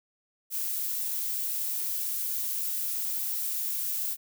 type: noise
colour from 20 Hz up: violet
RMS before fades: -31 dBFS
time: 0.5-4.17 s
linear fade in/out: 50 ms
effects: none